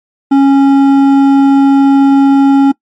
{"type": "tone with hard clipping", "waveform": "sine", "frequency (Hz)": 275.3, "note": "C#4", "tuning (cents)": -12, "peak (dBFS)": -5, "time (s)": [0.31, 2.72], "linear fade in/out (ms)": 10, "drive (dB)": 8, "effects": ["noise-tail reverb RT60 0.1 s tail -23 dB re dry", "MP3 48 kbps"]}